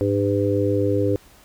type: harmonic tone with a mistuned harmonic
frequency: 100.4 Hz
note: G2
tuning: 42 cents sharp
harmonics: 1 / 3 / 4 / 5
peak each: -23 / -23 / -23 / -23 dBFS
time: 0.01-1.16 s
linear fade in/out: 0 ms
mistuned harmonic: 1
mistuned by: +45 cents
effects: pink hiss -51 dBFS RMS until 1.44 s